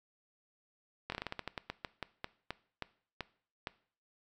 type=slowing click train; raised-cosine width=0.3 ms; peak=-21 dBFS; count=18; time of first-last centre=1.1-3.672 s; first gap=22 ms; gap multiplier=1.21; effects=noise-tail reverb RT60 0.5 s tail -19 dB re dry